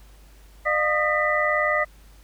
sine tone cluster, 604 / 702 / 1230 / 1821 / 1978 Hz, D5 / F5 / D#6 / A#6 / B6, +48 / +9 / -20 / -41 / +2 cents, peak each -24 / -31 / -25 / -32 / -23 dBFS, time 0.65-1.85 s, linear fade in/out 20 ms, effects added 50 Hz sine -47 dBFS peak until 2.23 s + pink hiss -56 dBFS RMS until 2.23 s

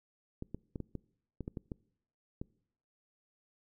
clicks, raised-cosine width 3 ms, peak -26 dBFS, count 10, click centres 0.424 / 0.546 / 0.758 / 0.803 / 0.953 / 1.407 / 1.479 / 1.572 / 1.718 / 2.415 s, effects noise-tail reverb RT60 0.7 s tail -24 dB re dry

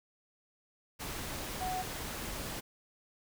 sine tone in noise, 740 Hz, F#5, in tune, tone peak -34 dBFS, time 1.6-1.83 s, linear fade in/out 20 ms, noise pink, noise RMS -40 dBFS, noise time 0.99-2.61 s, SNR +3 dB, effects none

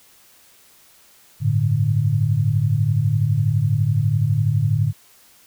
sine chord, G suspended second, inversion none, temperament equal, 98 / 110 / 146.83 Hz, G2 / A2 / D3, 0 / 0 / 0 cents, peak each -24 / -18 / -20 dBFS, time 1.4-4.93 s, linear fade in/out 50 ms, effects white hiss -52 dBFS RMS until 5.46 s

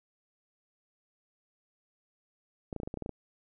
clicks, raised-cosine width 2 ms, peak -23 dBFS, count 10, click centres 2.728 / 2.763 / 2.801 / 2.833 / 2.875 / 2.941 / 2.973 / 3.023 / 3.061 / 3.093 s, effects none

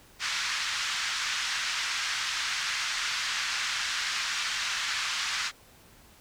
pink band-pass noise, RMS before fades -31 dBFS, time 0.19-5.52 s, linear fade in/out 50 ms, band 1300 to 6400 Hz, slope 24 dB/octave, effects pink hiss -56 dBFS RMS until 6.2 s

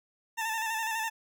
20% pulse tone with vibrato, 892 Hz, A5, 23 cents sharp, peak -25 dBFS, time 0.37-1.1 s, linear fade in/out 20 ms, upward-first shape square, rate 12 Hz, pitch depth 35 cents each way, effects none

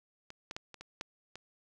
clicks, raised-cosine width 0.2 ms, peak -29 / -23 / -21 / -30 / -29 / -20 / -28 dBFS, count 7, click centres 0.304 / 0.511 / 0.565 / 0.743 / 0.81 / 1.011 / 1.356 s, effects none

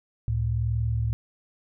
sine tone pair together, 70.24 / 111.5 Hz, C#2 / A2, +23 / +23 cents, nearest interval minor sixth, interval 800 cents, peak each -28 / -24 dBFS, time 0.28-1.13 s, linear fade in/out 0 ms, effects none

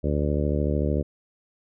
harmonic tone, 73.42 Hz, D2, in tune, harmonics 1 / 2 / 3 / 4 / 5 / 6 / 7 / 8, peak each -25 / -28 / -30 / -31 / -32 / -33 / -33 / -34 dBFS, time 0.03-1.03 s, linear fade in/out 20 ms, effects none

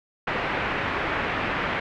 white low-pass noise, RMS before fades -27 dBFS, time 0.27-1.8 s, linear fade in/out 5 ms, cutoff 2300 Hz, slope 24 dB/octave, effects none

